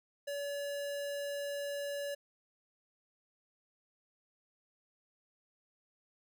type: tone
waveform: square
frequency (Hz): 570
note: C#5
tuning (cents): +48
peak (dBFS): -37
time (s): 0.27-2.15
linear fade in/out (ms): 10
effects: none